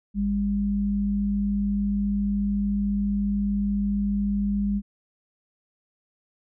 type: tone pair together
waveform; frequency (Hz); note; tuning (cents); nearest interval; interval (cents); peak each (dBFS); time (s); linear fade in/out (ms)
sine; 53.45 / 201.8; A1 / G#3; -49 / -49; octave + major seventh; 2300; -30 / -22; 0.14-4.82; 50
effects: none